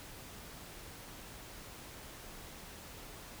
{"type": "silence", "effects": ["pink hiss -50 dBFS RMS until 3.4 s"]}